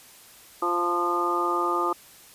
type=harmonic tone with a mistuned harmonic; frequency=174.2 Hz; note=F3; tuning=4 cents flat; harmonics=2 / 3 / 4 / 5 / 6 / 7; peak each=-28 / -35 / -35 / -30 / -33 / -25 dBFS; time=0.62-1.93 s; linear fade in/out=5 ms; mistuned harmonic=5; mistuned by=+16 cents; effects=white hiss -50 dBFS RMS until 2.34 s + resampled to 32000 Hz